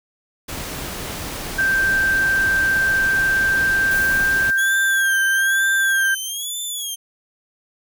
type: noise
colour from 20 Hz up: pink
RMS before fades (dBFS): -29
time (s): 0.48-4.51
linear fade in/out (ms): 10
type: tone with pitch glide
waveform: sine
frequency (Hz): 1568 to 1578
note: G6 to G6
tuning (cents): 0 to +11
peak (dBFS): -15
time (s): 1.58-6.15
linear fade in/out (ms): 10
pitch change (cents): +11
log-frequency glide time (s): 3.12-4.73
type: noise with exponential decay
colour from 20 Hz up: blue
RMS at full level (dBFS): -30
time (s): 3.91-6.49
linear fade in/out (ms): 5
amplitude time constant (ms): 560
type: tone with vibrato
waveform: 15% pulse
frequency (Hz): 3299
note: G#7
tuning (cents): -12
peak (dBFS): -18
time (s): 4.57-6.96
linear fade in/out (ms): 20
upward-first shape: sine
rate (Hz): 1.1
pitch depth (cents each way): 120
effects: none